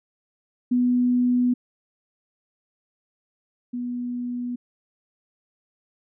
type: tone pair in turn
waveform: sine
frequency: 246.9 / 244.5 Hz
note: B3 / B3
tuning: 0 / -17 cents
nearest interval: unison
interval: 17 cents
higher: first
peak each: -17 / -26 dBFS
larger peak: first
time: 0.71-1.54 / 3.73-4.56 s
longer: neither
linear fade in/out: 10 ms
effects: none